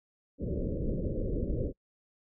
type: low-pass noise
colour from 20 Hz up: pink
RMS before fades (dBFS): -32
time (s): 0.38-1.73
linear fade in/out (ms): 50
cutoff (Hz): 570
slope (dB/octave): 96
effects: noise-tail reverb RT60 0.1 s tail -26 dB re dry